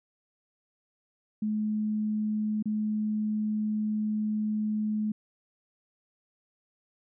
sine tone with dropouts, 213.5 Hz, G#3, 48 cents sharp, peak -26 dBFS, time 1.42-5.12 s, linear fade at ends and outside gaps 5 ms, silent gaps 2.626-2.656 s, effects none

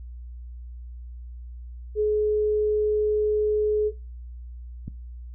sine tone, 423.7 Hz, G#4, 35 cents sharp, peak -19 dBFS, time 1.95-3.92 s, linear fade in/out 50 ms
click, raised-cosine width 5 ms, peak -20 dBFS, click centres 4.88 s
effects noise-tail reverb RT60 0.3 s tail -20 dB re dry + added 60 Hz sine -36 dBFS peak until 5.34 s

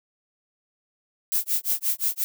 violet noise with tremolo, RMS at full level -22 dBFS, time 1.32-2.24 s, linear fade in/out 0 ms, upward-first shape sine, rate 5.7 Hz, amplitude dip 100%, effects none

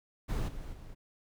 brown noise with level steps, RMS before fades -31 / -42 / -47 dBFS, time 0.28-0.95 s, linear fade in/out 20 ms, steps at 0.47 / 0.72 s, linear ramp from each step 20 ms, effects none

